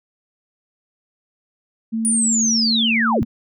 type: tone with pitch glide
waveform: sine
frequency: 224.4 to 226.4 Hz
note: A3 to A3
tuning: +34 to +50 cents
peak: -19 dBFS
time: 1.92-3.25 s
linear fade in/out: 20 ms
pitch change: +16 cents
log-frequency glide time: 2.68-2.92 s
type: linear sweep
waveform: sine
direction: down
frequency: 9590 to 44.9 Hz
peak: -16 dBFS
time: 2.05-3.23 s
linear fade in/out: 0 ms
effects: none